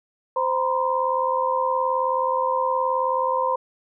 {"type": "tone cluster", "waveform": "sine", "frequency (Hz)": [519, 947, 1026], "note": ["C5", "A#5", "C6"], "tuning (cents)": [-14, 27, -34], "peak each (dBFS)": -24, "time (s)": [0.36, 3.56], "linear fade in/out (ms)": 5, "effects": []}